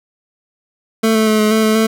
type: tone with pitch steps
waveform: 25% pulse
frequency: 222.5 / 219.1 / 216.2 / 213.6 / 219.9 / 217.3 / 221.4 Hz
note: A3 / A3 / A3 / G#3 / A3 / A3 / A3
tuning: +20 / -7 / -30 / +49 / -1 / -21 / +11 cents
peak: -7 dBFS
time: 1.03-1.87 s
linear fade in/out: 10 ms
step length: 120 ms
effects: none